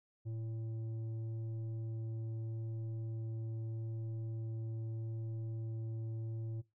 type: tone with tanh clipping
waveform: triangle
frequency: 112.4 Hz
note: A2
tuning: 37 cents sharp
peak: -40 dBFS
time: 0.25-6.62 s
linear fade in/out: 20 ms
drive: 12 dB
effects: noise-tail reverb RT60 0.2 s tail -18 dB re dry